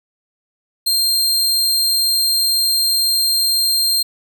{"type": "tone", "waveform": "sawtooth", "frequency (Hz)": 4186, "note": "C8", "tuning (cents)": 0, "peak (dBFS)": -11, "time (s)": [0.86, 4.03], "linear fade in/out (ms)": 10, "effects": []}